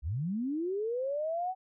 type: linear sweep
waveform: sine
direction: up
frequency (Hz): 59.4 to 762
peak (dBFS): -30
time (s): 0.02-1.55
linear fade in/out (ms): 50
effects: none